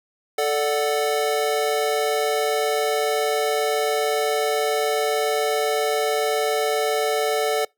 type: chord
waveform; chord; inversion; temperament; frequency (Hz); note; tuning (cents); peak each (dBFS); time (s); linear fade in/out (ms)
square; D major; second; equal; 440 / 587.3 / 740; A4 / D5 / F#5; 0 / 0 / 0; -23 / -26 / -26; 0.38-7.65; 5
effects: noise-tail reverb RT60 0.2 s tail -26 dB re dry